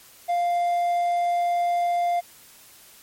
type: tone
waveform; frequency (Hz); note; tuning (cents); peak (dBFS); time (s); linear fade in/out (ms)
triangle; 698.5; F5; 0; -18; 0.28-2.21; 20
effects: white hiss -50 dBFS RMS until 3.02 s + MP3 64 kbps

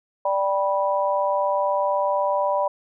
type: chord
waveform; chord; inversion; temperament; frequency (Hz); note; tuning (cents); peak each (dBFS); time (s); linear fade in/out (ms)
sine; G major; second; just; 588 / 784 / 980; D5 / G5 / B5; +2 / 0 / -14; -22 / -27 / -23; 0.25-2.68; 5
effects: none

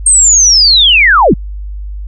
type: linear sweep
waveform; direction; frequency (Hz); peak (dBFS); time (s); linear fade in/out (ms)
sine; down; 8590 to 123.47; -3; 0.06-1.34; 5
effects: added 50 Hz sine -19 dBFS peak until 2.07 s

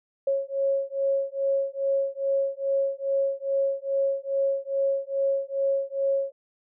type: beating tone pair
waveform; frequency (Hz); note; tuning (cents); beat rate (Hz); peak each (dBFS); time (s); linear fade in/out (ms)
sine; 547 / 549.4; C#5 / C#5; -23 / -16; 2.4; -26; 0.27-6.32; 5
effects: none

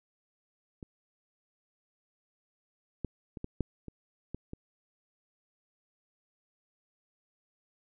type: clicks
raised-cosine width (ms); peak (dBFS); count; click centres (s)
3; -30 / -20 / -28 / -23 / -16 / -29 / -24 / -27; 8; 0.828 / 3.047 / 3.372 / 3.444 / 3.607 / 3.883 / 4.346 / 4.534
effects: none

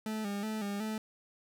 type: tone with vibrato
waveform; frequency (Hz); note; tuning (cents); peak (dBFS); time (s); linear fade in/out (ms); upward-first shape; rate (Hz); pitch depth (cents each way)
40% pulse; 209.5; G#3; +15; -33; 0.06-0.98; 2; square; 2.7; 65
effects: none

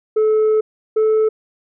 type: tone pair in turn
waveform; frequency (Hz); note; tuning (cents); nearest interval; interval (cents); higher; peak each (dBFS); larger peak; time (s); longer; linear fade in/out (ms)
sine; 433.1 / 435.9; A4 / A4; -27 / -16; unison; 11; second; -9; neither; 0.16-0.61 / 0.96-1.29; first; 10
effects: tanh soft clip ceiling -11 dBFS

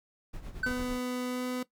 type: noise with tremolo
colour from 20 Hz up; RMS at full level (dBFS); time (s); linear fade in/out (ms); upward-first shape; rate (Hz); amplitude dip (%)
brown; -39; 0.33-0.99; 10; sine; 8.9; 65
type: tone with exponential decay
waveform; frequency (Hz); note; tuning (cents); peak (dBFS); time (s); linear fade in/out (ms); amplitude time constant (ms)
triangle; 1519; F#6; +45; -23; 0.63-0.91; 5; 59
type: tone with pitch glide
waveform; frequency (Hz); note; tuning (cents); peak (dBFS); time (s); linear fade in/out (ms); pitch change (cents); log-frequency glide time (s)
30% pulse; 249.6 to 251.2; B3 to B3; +19 to +30; -29; 0.66-1.63; 5; +11; 1.26-1.45
effects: noise-tail reverb RT60 0.1 s tail -17 dB re dry

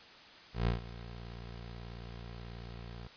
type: tone with ADSR envelope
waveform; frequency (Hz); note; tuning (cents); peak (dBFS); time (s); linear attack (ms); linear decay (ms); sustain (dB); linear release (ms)
20% pulse; 58.4; A#1; +4; -22; 0.53-3.08; 140; 130; -17; 15
effects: white hiss -54 dBFS RMS until 3.16 s + resampled to 11025 Hz

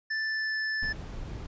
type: tone with pitch glide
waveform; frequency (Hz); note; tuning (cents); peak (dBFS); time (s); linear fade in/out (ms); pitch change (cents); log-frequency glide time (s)
square; 1760 to 1749.9; A6 to A6; 0 to -10; -29; 0.1-0.93; 10; -10; 0.25-0.56
type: noise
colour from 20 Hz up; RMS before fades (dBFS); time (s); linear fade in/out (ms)
brown; -38; 0.82-1.47; 10
effects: resampled to 16000 Hz

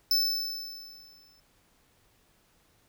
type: tone with exponential decay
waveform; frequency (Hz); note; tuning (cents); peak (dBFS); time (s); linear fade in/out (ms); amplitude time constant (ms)
square; 5274; E8; 0; -21; 0.11-1.4; 2; 280
effects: pink hiss -66 dBFS RMS until 2.88 s

